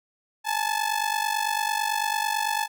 sawtooth ring-modulated tone, 866 Hz, A5, 28 cents flat, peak -17 dBFS, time 0.44-2.68 s, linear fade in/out 50 ms, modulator 24.5 Hz, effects none

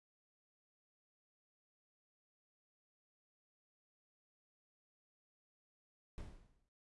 brown noise with exponential decay, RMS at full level -45 dBFS, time 6.18-6.69 s, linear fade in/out 0 ms, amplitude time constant 110 ms, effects noise-tail reverb RT60 0.2 s tail -20 dB re dry + resampled to 24000 Hz

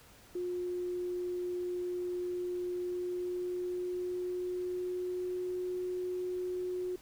sine tone with pitch glide, 357.4 to 363.2 Hz, F4 to F#4, +40 to -32 cents, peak -33 dBFS, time 0.35-6.96 s, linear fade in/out 5 ms, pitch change +28 cents, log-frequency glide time 2.73-5.5 s, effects pink hiss -58 dBFS RMS until 7.01 s

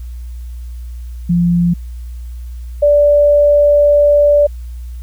sine tone pair in turn, 173.4 / 583.2 Hz, F3 / D5, -12 / -12 cents, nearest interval octave + major sixth, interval 2100 cents, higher second, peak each -9 / -6 dBFS, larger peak second, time 1.29-1.74 / 2.82-4.47 s, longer second, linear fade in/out 10 ms, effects added 60 Hz sine -24 dBFS peak until 5.02 s + white hiss -51 dBFS RMS until 5.02 s

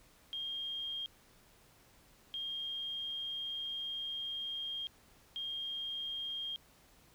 sine tone bursts at uneven times, 3221 Hz, G7, 46 cents sharp, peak -37 dBFS, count 3, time 0.33-1.06 / 2.34-4.87 / 5.36-6.56 s, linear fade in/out 0 ms, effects pink hiss -64 dBFS RMS until 7.14 s

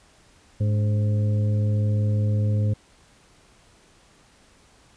harmonic tone with a mistuned harmonic, 105 Hz, G#2, 19 cents sharp, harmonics 1 / 2 / 3 / 4 / 5, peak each -19 / -31 / -39 / -41 / -36 dBFS, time 0.6-2.74 s, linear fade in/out 10 ms, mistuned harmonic 3, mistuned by -150 cents, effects pink hiss -56 dBFS RMS until 4.96 s + resampled to 22050 Hz

